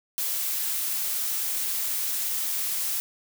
blue noise, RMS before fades -28 dBFS, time 0.18-3 s, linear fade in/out 0 ms, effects none

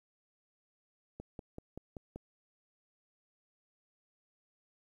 click train, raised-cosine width 2 ms, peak -30 dBFS, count 6, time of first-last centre 1.2-2.16 s, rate 5.21 Hz, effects 11-bit

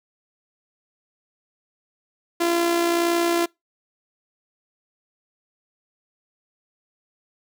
sawtooth tone with amplitude modulation, 341.6 Hz, F4, 38 cents flat, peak -13 dBFS, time 2.4-3.46 s, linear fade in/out 10 ms, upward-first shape sine, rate 61.7 Hz, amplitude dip 40%, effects noise-tail reverb RT60 0.2 s tail -26 dB re dry

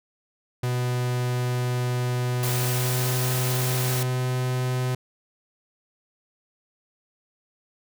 45% pulse tone with pitch glide, 124.1 to 126.93 Hz, B2 to B2, +9 to +48 cents, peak -23 dBFS, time 0.63-4.95 s, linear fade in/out 5 ms, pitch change +39 cents, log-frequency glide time 2.49-3.26 s
white noise, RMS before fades -30 dBFS, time 2.43-4.03 s, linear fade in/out 2 ms
effects none

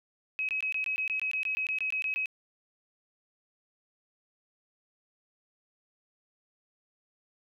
sine tone bursts, 2549 Hz, D#7, 41 cents sharp, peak -28 dBFS, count 16, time 0.39-2.258 s, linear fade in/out 0 ms, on 98 ms, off 20 ms, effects none

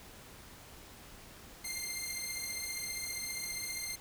10% pulse beating tone pair, 2093 / 2108 Hz, C7 / C7, 0 / +12 cents, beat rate 15 Hz, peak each -31 dBFS, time 1.64-3.96 s, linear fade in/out 10 ms, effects pink hiss -53 dBFS RMS until 4 s

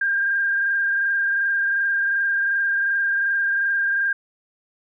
sine tone with frequency modulation, 1600 Hz, G6, 35 cents sharp, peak -18 dBFS, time 0.01-4.13 s, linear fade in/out 5 ms, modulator 22.7 Hz, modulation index 1.1, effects none

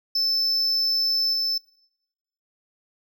triangle tone with level steps, 5274 Hz, E8, in tune, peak -19 / -21 dBFS, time 0.15-1.58 s, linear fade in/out 5 ms, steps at 1.33 s, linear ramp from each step 5 ms, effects noise-tail reverb RT60 0.9 s tail -24 dB re dry

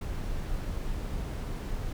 brown noise, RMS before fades -33 dBFS, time 0.01-1.93 s, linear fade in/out 5 ms, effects none

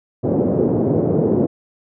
white band-pass noise, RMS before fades -17 dBFS, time 0.23-1.47 s, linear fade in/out 20 ms, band 110 to 470 Hz, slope 24 dB/octave, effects none

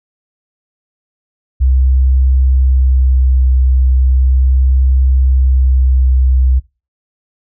sine tone with vibrato, 64.9 Hz, C2, 13 cents flat, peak -6 dBFS, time 1.6-6.6 s, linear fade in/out 20 ms, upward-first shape sine, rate 0.37 Hz, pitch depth 13 cents each way, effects noise-tail reverb RT60 0.3 s tail -23 dB re dry + tanh soft clip ceiling -2 dBFS

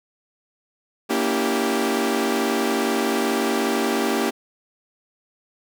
sawtooth chord, A# diminished seventh, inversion none, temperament equal with one note detuned, 233.1 / 284.2 / 329.6 / 392 Hz, A#3 / C#4 / E4 / G4, 0 / +43 / 0 / 0 cents, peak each -21 / -22 / -24 / -20 dBFS, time 1.09-4.31 s, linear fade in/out 20 ms, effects none

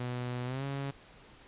sawtooth tone with pitch glide, 123.47 to 138.59 Hz, B2 to C#3, 0 to 0 cents, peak -30 dBFS, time 0-0.91 s, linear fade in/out 5 ms, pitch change +200 cents, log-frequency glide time 0.45-0.64 s, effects pink hiss -56 dBFS RMS until 1.47 s + resampled to 8000 Hz

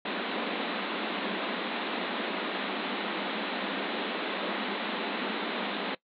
pink band-pass noise, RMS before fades -33 dBFS, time 0.05-5.95 s, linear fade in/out 5 ms, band 190 to 4000 Hz, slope 96 dB/octave, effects noise-tail reverb RT60 0.1 s tail -20 dB re dry

